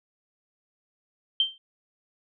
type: tone with exponential decay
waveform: sine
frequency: 3136 Hz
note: G7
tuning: in tune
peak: -16 dBFS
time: 1.4-1.58 s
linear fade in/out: 2 ms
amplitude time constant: 38 ms
effects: none